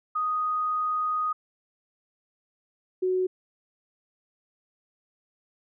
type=tone pair in turn; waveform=sine; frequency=1244.5 / 370 Hz; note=D#6 / F#4; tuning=0 / 0 cents; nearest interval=octave + major sixth; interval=2100 cents; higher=first; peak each=-24 / -22 dBFS; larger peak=second; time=0.15-1.33 / 3.02-3.27 s; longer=first; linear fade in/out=10 ms; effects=none